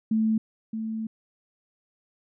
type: tone pair in turn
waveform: sine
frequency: 220 / 221.2 Hz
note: A3 / A3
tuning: 0 / +9 cents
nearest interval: unison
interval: 9 cents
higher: second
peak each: -20 / -28 dBFS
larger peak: first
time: 0.11-0.38 / 0.73-1.07 s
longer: second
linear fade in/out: 5 ms
effects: none